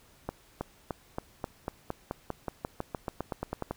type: accelerating click train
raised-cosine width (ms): 1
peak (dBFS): -18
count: 20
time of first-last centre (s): 0.29-3.71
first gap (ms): 320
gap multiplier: 0.93
effects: pink hiss -60 dBFS RMS until 3.76 s

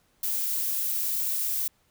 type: noise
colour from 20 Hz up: violet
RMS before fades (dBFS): -28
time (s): 0.23-1.68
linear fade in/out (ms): 5
effects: pink hiss -67 dBFS RMS until 1.9 s

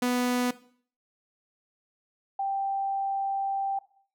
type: tone pair in turn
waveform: sawtooth / sine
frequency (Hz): 247.2 / 784.8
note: B3 / G5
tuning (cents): +2 / +2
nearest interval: octave + minor sixth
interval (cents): 2000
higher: second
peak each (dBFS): -20 / -26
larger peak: first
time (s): 0.02-0.51 / 2.39-3.79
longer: second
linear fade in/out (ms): 5
effects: noise-tail reverb RT60 0.5 s tail -17 dB re dry

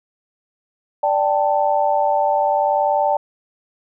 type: chord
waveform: sine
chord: D suspended fourth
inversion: none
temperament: equal with one note detuned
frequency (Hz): 587.3 / 784 / 884.6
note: D5 / G5 / A5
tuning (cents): 0 / 0 / +9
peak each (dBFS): -19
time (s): 1.03-3.17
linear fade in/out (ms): 5
effects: none

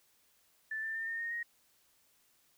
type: tone with pitch steps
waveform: sine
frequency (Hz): 1759 / 1781.5 / 1804.3 / 1827.4 / 1850.7 / 1874.4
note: A6 / A6 / A6 / A#6 / A#6 / A#6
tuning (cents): -1 / +21 / +43 / -35 / -13 / +9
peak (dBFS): -35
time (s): 0.71-1.43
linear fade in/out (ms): 5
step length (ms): 120
effects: white hiss -70 dBFS RMS until 2.57 s

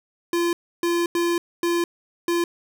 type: tone bursts at uneven times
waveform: square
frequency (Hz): 343.4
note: F4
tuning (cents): -29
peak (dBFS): -20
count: 5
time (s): 0.33-0.53 / 0.83-1.06 / 1.15-1.38 / 1.63-1.84 / 2.28-2.44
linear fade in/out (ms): 2
effects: none

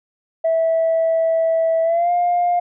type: tone with pitch glide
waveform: sine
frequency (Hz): 654 to 705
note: E5 to F5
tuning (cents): -14 to +16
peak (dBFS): -13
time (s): 0.44-2.6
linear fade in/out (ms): 10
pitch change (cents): +130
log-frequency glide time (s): 1.83-2.11
effects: tanh soft clip ceiling -11 dBFS

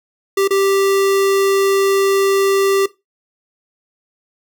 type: tone with dropouts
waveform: square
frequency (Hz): 392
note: G4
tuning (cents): 0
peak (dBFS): -13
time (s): 0.37-2.86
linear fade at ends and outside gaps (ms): 5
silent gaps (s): 0.477-0.506
effects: noise-tail reverb RT60 0.2 s tail -17 dB re dry

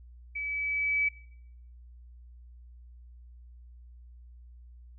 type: tone with level ramp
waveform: sine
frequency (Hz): 2292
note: D7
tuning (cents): -43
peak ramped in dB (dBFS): -32 to -23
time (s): 0.35-1.09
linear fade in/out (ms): 10
effects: noise-tail reverb RT60 0.7 s tail -19 dB re dry + added 60 Hz sine -48 dBFS peak until 4.98 s

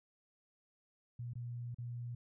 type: tone with dropouts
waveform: sine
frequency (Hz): 120.2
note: B2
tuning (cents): -46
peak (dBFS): -40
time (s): 1.19-2.15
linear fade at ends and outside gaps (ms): 5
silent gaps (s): 1.335-1.354 / 1.746-1.784
effects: none

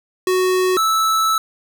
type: tone pair in turn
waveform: square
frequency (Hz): 370 / 1311.7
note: F#4 / E6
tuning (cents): 0 / -9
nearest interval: octave + minor seventh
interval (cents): 2191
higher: second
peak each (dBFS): -15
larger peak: neither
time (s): 0.27-0.77 / 0.77-1.38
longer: second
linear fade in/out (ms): 2
effects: none

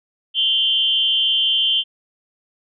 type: tone with amplitude modulation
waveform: sine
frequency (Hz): 3117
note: G7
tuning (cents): -11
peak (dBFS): -11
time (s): 0.34-1.84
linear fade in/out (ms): 50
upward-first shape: sine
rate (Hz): 276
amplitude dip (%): 80
effects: none

